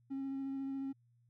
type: tone with vibrato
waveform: triangle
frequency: 271 Hz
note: C#4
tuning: 39 cents flat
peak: -34 dBFS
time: 0.1-0.93 s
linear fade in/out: 20 ms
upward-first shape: sine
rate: 14 Hz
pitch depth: 13 cents each way
effects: tanh soft clip ceiling -32 dBFS + added 119 Hz sine -67 dBFS peak until 1.29 s

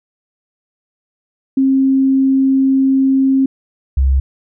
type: tone pair in turn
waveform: sine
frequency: 267.6 / 66.9 Hz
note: C4 / C2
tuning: +39 / +39 cents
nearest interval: 2 octaves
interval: 2400 cents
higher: first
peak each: -9 dBFS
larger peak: neither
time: 1.57-3.46 / 3.97-4.2 s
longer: first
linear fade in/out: 5 ms
effects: none

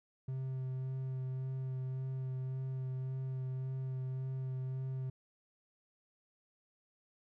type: tone with vibrato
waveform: triangle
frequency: 130.81 Hz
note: C3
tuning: in tune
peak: -34 dBFS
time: 0.28-5.1 s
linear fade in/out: 5 ms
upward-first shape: sine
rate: 1.8 Hz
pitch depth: 14 cents each way
effects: none

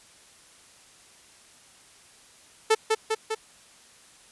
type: tone with echo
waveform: sawtooth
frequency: 440 Hz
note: A4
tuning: in tune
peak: -13 dBFS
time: 2.7-2.75 s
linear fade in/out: 10 ms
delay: 200 ms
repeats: 3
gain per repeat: -3 dB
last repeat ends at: 3.35 s
effects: white hiss -54 dBFS RMS until 4.31 s + resampled to 24000 Hz

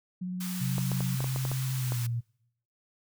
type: tone with vibrato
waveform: sine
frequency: 182 Hz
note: F#3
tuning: 28 cents flat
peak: -31 dBFS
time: 0.21-1.16 s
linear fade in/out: 10 ms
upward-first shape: square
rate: 18 Hz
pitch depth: 12 cents each way
type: high-pass noise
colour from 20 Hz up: white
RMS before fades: -40 dBFS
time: 0.4-2.07 s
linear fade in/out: 10 ms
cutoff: 820 Hz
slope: 48 dB/octave
type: tone with pitch glide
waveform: sine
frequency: 130.81 to 117.89 Hz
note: C3 to A#2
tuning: 0 to +20 cents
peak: -28 dBFS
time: 0.6-2.21 s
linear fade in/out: 20 ms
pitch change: -180 cents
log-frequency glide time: 1.76-2.06 s
type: clicks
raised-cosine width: 1 ms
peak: -22 dBFS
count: 9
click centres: 0.782 / 0.917 / 1.006 / 1.205 / 1.243 / 1.361 / 1.452 / 1.516 / 1.921 s
effects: noise-tail reverb RT60 0.8 s tail -26 dB re dry

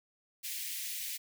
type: high-pass noise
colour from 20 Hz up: white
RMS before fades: -39 dBFS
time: 0.43-1.18 s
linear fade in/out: 20 ms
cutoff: 1900 Hz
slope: 48 dB/octave
effects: none

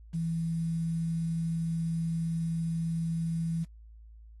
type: tone with quantisation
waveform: sine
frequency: 165.1 Hz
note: E3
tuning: 3 cents sharp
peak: -28 dBFS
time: 0.13-3.65 s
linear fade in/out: 20 ms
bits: 9
effects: added 55 Hz sine -48 dBFS peak until 4.4 s + AAC 32 kbps

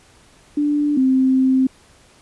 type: tone pair in turn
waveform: sine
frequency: 293.7 / 261.7 Hz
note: D4 / C4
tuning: 0 / 0 cents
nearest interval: major second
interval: 200 cents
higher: first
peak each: -15 / -12 dBFS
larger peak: second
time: 0.57-0.97 / 0.97-1.67 s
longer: second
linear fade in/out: 5 ms
effects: pink hiss -51 dBFS RMS until 2.21 s + resampled to 24000 Hz

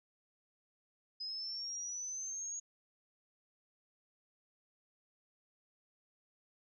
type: linear sweep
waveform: sine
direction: up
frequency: 5020 to 6680 Hz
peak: -39 dBFS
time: 1.2-2.6 s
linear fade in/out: 10 ms
effects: none

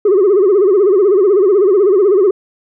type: tone with vibrato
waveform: sine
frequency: 392 Hz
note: G4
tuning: in tune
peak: -5 dBFS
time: 0.05-2.31 s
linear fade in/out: 5 ms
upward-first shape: sine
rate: 16 Hz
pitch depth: 150 cents each way
effects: tanh soft clip ceiling -5 dBFS

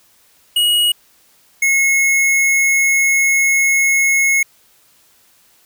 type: tone pair in turn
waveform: square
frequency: 2898 / 2175 Hz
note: F#7 / C#7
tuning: -37 / -33 cents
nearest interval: perfect fourth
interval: 496 cents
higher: first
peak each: -12 dBFS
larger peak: neither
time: 0.56-0.92 / 1.62-4.43 s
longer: second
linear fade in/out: 5 ms
effects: white hiss -53 dBFS RMS until 5.65 s

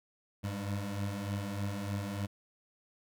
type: beating tone pair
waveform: 25% pulse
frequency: 98 / 101.3 Hz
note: G2 / G#2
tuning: 0 / -43 cents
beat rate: 3.3 Hz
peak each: -36 / -32 dBFS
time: 0.43-2.27 s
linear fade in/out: 20 ms
effects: none

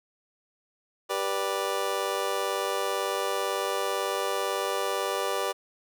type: chord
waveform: 25% pulse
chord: G major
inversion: none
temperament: just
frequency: 392 / 490 / 588 Hz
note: G4 / B4 / D5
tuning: 0 / -14 / +2 cents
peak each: -28 dBFS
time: 1.09-5.53 s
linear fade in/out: 20 ms
effects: none

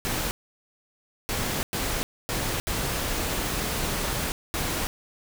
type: noise bursts at uneven times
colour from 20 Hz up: pink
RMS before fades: -28 dBFS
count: 6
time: 0.05-0.31 / 1.29-1.63 / 1.73-2.03 / 2.29-2.6 / 2.67-4.32 / 4.54-4.87 s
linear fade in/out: 0 ms
effects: none

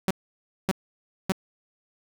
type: tone bursts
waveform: sawtooth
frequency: 190.1 Hz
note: F#3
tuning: 47 cents sharp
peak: -17 dBFS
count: 3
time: 0.08-1.321 s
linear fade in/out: 0 ms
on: 27 ms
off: 580 ms
effects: none

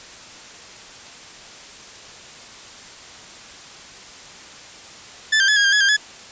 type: tone with pitch steps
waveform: sawtooth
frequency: 1749 / 1581 / 1707 / 1638 / 1597 / 1686 / 1595 / 1701 Hz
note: A6 / G6 / G#6 / G#6 / G6 / G#6 / G6 / G#6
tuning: -11 / +14 / +47 / -24 / +32 / +26 / +30 / +41 cents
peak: -10 dBFS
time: 5.32-5.968 s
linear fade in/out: 10 ms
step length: 81 ms
effects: white hiss -40 dBFS RMS until 6.31 s + resampled to 16000 Hz

